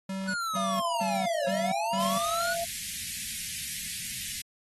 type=tone bursts; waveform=square; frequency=192.1 Hz; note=G3; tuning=35 cents flat; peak=-32 dBFS; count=5; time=0.09-2.18 s; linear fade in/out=5 ms; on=250 ms; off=210 ms
type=linear two-way sweep; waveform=square; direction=down then up; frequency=1489 to 543 to 1489 Hz; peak=-30 dBFS; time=0.27-2.55 s; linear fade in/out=20 ms; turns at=1.47 s
type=tone; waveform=sine; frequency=680 Hz; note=F5; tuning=46 cents flat; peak=-31 dBFS; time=0.56-2.65 s; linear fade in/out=10 ms
type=band-stop noise; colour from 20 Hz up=white; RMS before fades=-35 dBFS; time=1.99-4.42 s; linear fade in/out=10 ms; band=230 to 1800 Hz; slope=48 dB/octave
effects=AAC 32 kbps